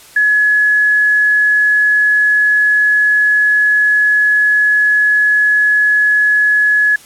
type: tone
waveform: sine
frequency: 1695 Hz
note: G#6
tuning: 35 cents sharp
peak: -8 dBFS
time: 0.16-6.96 s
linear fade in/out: 5 ms
effects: white hiss -40 dBFS RMS until 7.05 s + low-pass 12000 Hz 12 dB/octave